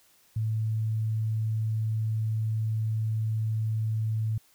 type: tone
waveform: sine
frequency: 110 Hz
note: A2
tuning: in tune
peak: -25 dBFS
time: 0.36-4.38 s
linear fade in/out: 5 ms
effects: white hiss -62 dBFS RMS until 4.54 s